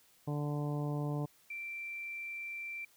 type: harmonic tone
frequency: 146.83 Hz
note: D3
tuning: in tune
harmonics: 1 / 2 / 3 / 4 / 5 / 6 / 7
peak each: -34 / -40 / -44 / -46 / -48 / -50 / -51 dBFS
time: 0.27-1.26 s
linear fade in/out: 10 ms
type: tone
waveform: sine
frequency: 2349 Hz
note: D7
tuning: in tune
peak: -39 dBFS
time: 1.5-2.85 s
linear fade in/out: 5 ms
effects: white hiss -66 dBFS RMS until 2.96 s